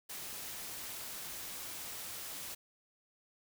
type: noise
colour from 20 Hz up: white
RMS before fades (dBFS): -44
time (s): 0.09-2.55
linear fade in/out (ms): 10
effects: none